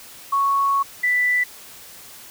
sine tone pair in turn, 1108.7 / 1980.3 Hz, C#6 / B6, 0 / +4 cents, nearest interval minor seventh, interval 1004 cents, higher second, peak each -16 dBFS, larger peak neither, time 0.32-0.83 / 1.03-1.44 s, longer first, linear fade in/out 10 ms, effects white hiss -42 dBFS RMS until 2.3 s

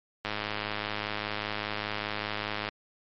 click train, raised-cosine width 0.3 ms, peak -15 dBFS, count 257, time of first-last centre 0.25-2.688 s, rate 105 Hz, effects MP3 32 kbps

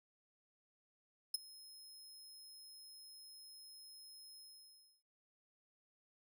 sawtooth tone with ADSR envelope, 5150 Hz, E8, 41 cents flat, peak -29 dBFS, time 1.34-5.03 s, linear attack 5 ms, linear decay 17 ms, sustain -23 dB, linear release 650 ms, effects none

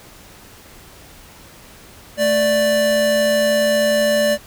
square tone pair together, 220 / 587.3 Hz, A3 / D5, 0 / 0 cents, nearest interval octave + perfect fourth, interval 1700 cents, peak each -24 / -15 dBFS, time 2.17-4.38 s, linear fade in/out 50 ms, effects pink hiss -43 dBFS RMS until 4.46 s

